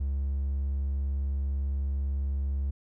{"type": "tone", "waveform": "triangle", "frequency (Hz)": 69, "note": "C#2", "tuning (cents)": -7, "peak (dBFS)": -24, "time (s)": [0, 2.71], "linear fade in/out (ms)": 10, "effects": ["tanh soft clip ceiling -20 dBFS"]}